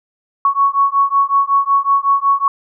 sine beating tone pair, 1108.7 / 1114.1 Hz, C#6 / C#6, 0 / +8 cents, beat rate 5.4 Hz, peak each -14 dBFS, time 0.45-2.48 s, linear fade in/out 2 ms, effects none

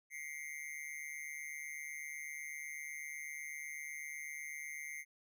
square tone with amplitude modulation, 2100 Hz, C7, 6 cents sharp, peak -40 dBFS, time 0.1-5.05 s, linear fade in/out 50 ms, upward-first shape sine, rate 148 Hz, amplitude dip 90%, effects none

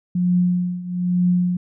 sine tone with tremolo, 178.7 Hz, F3, 40 cents sharp, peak -13 dBFS, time 0.15-1.57 s, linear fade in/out 5 ms, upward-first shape triangle, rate 1.1 Hz, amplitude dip 85%, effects none

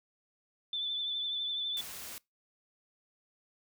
sine tone with vibrato, 3512 Hz, A7, 4 cents flat, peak -32 dBFS, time 0.73-1.81 s, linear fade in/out 2 ms, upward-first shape sine, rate 12 Hz, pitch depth 28 cents each way
white noise, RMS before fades -44 dBFS, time 1.77-2.18 s, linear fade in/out 0 ms
effects noise-tail reverb RT60 0.2 s tail -24 dB re dry

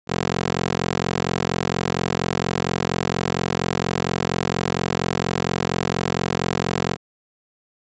15% pulse tone with high-pass filter, 44.28 Hz, F1, 25 cents sharp, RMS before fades -23 dBFS, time 0.07-6.97 s, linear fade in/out 50 ms, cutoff 210 Hz, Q 0.82, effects resampled to 16000 Hz

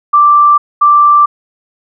sine tone pair in turn, 1174.7 / 1174.7 Hz, D6 / D6, 0 / 0 cents, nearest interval unison, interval 0 cents, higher neither, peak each -3 dBFS, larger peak neither, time 0.13-0.58 / 0.81-1.26 s, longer neither, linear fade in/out 10 ms, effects none

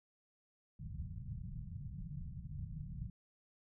white low-pass noise, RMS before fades -45 dBFS, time 0.79-3.1 s, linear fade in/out 5 ms, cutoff 170 Hz, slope 48 dB/octave, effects none

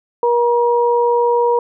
sine tone pair together, 477.1 / 953 Hz, A#4 / A#5, +40 / +38 cents, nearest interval octave, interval 1198 cents, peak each -13 / -16 dBFS, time 0.23-1.59 s, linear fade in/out 2 ms, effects none

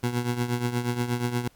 20% pulse tone with tremolo, 121.3 Hz, B2, 31 cents flat, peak -17 dBFS, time 0.03-1.48 s, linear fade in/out 5 ms, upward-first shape triangle, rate 8.4 Hz, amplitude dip 75%, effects pink hiss -60 dBFS RMS until 1.55 s + Opus 48 kbps

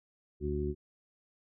harmonic tone, 73.42 Hz, D2, in tune, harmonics 1 / 2 / 3 / 4 / 5, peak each -35 / -39 / -40 / -43 / -34 dBFS, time 0.4-0.75 s, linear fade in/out 50 ms, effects none

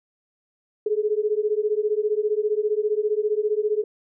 sine beating tone pair, 416.3 / 431.3 Hz, G#4 / A4, +4 / -35 cents, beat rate 15 Hz, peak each -23 dBFS, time 0.86-3.84 s, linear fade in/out 5 ms, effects none

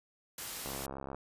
white noise, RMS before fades -41 dBFS, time 0.38-0.86 s, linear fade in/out 2 ms
click train, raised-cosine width 1 ms, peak -27 dBFS, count 34, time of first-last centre 0.66-1.146 s, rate 67.9 Hz
effects resampled to 32000 Hz

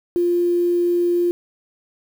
sine tone with quantisation, 349.2 Hz, F4, in tune, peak -15 dBFS, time 0.16-1.31 s, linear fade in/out 0 ms, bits 7, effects none

